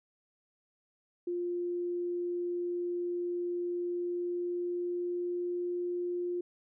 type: tone with pitch glide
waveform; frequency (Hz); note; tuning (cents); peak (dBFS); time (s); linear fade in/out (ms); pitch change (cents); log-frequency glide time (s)
sine; 351 to 353; F4 to F4; +9 to +19; -31; 1.27-6.41; 5; +10; 3.81-5.74
effects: none